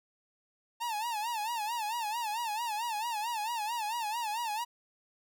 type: tone with vibrato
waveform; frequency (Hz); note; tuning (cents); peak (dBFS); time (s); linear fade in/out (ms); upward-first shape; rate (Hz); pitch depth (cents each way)
45% pulse; 894; A5; +27; -32; 0.8-4.65; 20; sine; 4.5; 130
effects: none